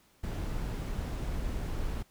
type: noise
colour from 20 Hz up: brown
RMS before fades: -34 dBFS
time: 0.23-2.03 s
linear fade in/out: 10 ms
effects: pink hiss -65 dBFS RMS until 2.1 s